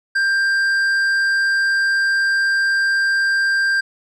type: tone with tanh clipping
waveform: sine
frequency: 1586 Hz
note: G6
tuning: 20 cents sharp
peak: -16 dBFS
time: 0.15-3.81 s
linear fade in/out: 10 ms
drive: 8 dB
effects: none